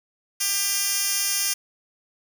10% pulse tone with high-pass filter, 397.8 Hz, G4, 25 cents sharp, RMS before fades -24 dBFS, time 0.4-1.54 s, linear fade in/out 10 ms, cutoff 5200 Hz, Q 0.8, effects none

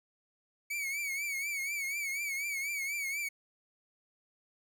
45% pulse tone with vibrato, 2252 Hz, C#7, 27 cents sharp, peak -33 dBFS, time 0.7-3.29 s, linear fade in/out 10 ms, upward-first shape triangle, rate 4.1 Hz, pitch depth 100 cents each way, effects none

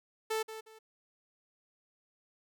sawtooth tone with echo, 440 Hz, A4, in tune, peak -27 dBFS, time 0.3-0.43 s, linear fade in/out 10 ms, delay 180 ms, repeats 2, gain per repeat -11 dB, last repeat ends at 0.79 s, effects none

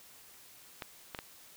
clicks, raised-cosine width 0.3 ms, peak -22 dBFS, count 3, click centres 0.822 / 1.148 / 1.189 s, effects white hiss -56 dBFS RMS until 1.56 s

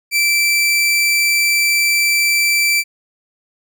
sawtooth tone, 2334 Hz, D7, 11 cents flat, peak -9 dBFS, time 0.11-2.84 s, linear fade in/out 50 ms, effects none

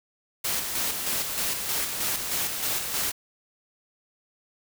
white noise with tremolo, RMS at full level -27 dBFS, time 0.44-3.12 s, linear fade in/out 10 ms, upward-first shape square, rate 3.2 Hz, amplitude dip 40%, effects none

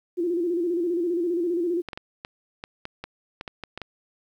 sine tone with vibrato, 345.6 Hz, F4, 18 cents flat, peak -22 dBFS, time 0.17-1.82 s, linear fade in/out 20 ms, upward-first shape square, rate 15 Hz, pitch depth 62 cents each way
clicks, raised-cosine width 0.3 ms, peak -18 dBFS, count 12, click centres 1.887 / 1.932 / 1.975 / 2.249 / 2.639 / 2.854 / 3.04 / 3.411 / 3.478 / 3.637 / 3.776 / 3.817 s
effects 10-bit

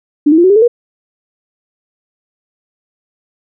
sine tone with pitch steps, 293.7 / 318.4 / 345.3 / 374.3 / 405.9 / 440.1 / 477.1 Hz, D4 / D#4 / F4 / F#4 / G#4 / A4 / A#4, 0 / +40 / -20 / +20 / -40 / 0 / +40 cents, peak -4 dBFS, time 0.26-0.68 s, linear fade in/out 10 ms, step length 60 ms, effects none

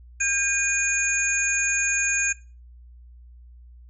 sine tone cluster, 1604 / 2458 / 6620 / 7190 Hz, G6 / D#7 / G#8 / A8, +39 / -22 / -6 / +36 cents, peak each -27 / -23 / -26 / -29 dBFS, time 0.2-2.33 s, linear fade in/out 10 ms, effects noise-tail reverb RT60 0.3 s tail -18 dB re dry + added 60 Hz sine -44 dBFS peak until 3.89 s

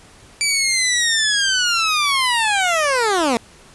15% pulse linear sweep, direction down, 2330 to 220.3 Hz, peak -9 dBFS, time 0.41-3.37 s, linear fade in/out 0 ms, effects pink hiss -46 dBFS RMS until 3.74 s + resampled to 24000 Hz

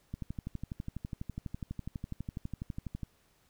click train, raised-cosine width 5 ms, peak -25 dBFS, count 36, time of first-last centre 0.14-3.033 s, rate 12.1 Hz, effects pink hiss -69 dBFS RMS until 3.49 s

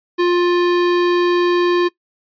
square tone, 352 Hz, F4, 14 cents sharp, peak -13 dBFS, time 0.18-1.89 s, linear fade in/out 20 ms, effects noise-tail reverb RT60 0.1 s tail -20 dB re dry + resampled to 11025 Hz

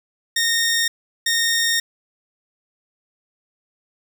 15% pulse tone bursts at uneven times, 1844 Hz, A#6, 19 cents flat, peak -11 dBFS, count 2, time 0.36-0.88 / 1.26-1.8 s, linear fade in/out 5 ms, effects none

